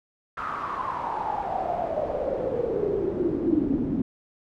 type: noise with band-pass filter sweep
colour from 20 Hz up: brown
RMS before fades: -27 dBFS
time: 0.37-4.02 s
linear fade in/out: 5 ms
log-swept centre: 1300 to 250 Hz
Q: 8.4
effects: none